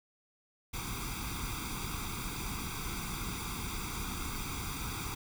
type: noise with comb filter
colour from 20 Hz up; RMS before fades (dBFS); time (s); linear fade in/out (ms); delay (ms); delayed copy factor
pink; -38; 0.73-5.15; 10; 0.84; +1
effects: none